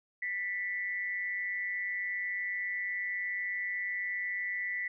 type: tone with amplitude modulation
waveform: sine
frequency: 1975.5 Hz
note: B6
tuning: in tune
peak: -29 dBFS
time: 0.22-4.88 s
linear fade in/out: 5 ms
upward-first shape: sine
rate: 192 Hz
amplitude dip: 65%
effects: none